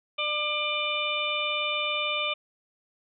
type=harmonic tone; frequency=597 Hz; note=D5; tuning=28 cents sharp; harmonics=1 / 2 / 4 / 5 / 6; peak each=-34 / -33 / -30 / -32 / -33 dBFS; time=0.18-2.34 s; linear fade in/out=10 ms; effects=none